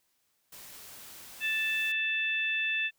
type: noise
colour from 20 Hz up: white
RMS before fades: -48 dBFS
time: 0.52-1.92 s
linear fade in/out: 5 ms
type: harmonic tone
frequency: 880 Hz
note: A5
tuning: in tune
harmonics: 2 / 3 / 4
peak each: -33 / -29 / -37 dBFS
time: 1.4-2.91 s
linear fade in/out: 50 ms
effects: white hiss -74 dBFS RMS until 2.98 s